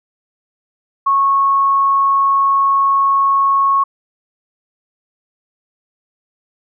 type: tone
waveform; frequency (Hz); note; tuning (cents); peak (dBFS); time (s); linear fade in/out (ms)
sine; 1100; C#6; -14; -10; 1.06-3.84; 10
effects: none

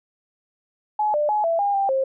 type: tone with pitch steps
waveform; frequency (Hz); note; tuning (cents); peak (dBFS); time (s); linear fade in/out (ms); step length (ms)
sine; 847 / 595 / 844 / 666 / 808 / 789 / 533; G#5 / D5 / G#5 / E5 / G#5 / G5 / C5; +34 / +22 / +28 / +18 / -48 / +11 / +32; -18; 0.99-2.04; 5; 150
effects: none

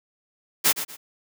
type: noise with echo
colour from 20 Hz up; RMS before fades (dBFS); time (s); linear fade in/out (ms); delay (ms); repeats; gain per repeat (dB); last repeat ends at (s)
white; -18; 0.64-0.73; 20; 120; 2; -11; 0.97
effects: high-pass 150 Hz 12 dB/octave

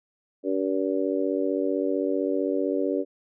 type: harmonic tone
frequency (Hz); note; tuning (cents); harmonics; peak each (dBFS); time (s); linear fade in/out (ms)
95.6; G2; -43; 3 / 4 / 5 / 6; -27 / -28 / -29 / -30; 0.43-3.05; 50
effects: none

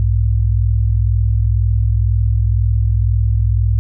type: tone pair together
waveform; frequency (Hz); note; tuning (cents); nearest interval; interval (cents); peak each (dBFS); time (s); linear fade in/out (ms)
sine; 61.81 / 103.83; B1 / G#2; +2 / 0; major sixth; 898; -14; 0-3.79; 0
effects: none

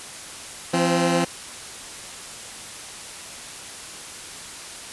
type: tone pair together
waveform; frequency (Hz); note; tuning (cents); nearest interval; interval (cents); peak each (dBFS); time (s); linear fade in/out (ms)
15% pulse; 171.34 / 261.6; F3 / C4; -33 / 0; perfect fifth; 733; -14 / -16; 0.73-1.25; 10
effects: white hiss -37 dBFS RMS until 4.92 s + resampled to 24000 Hz

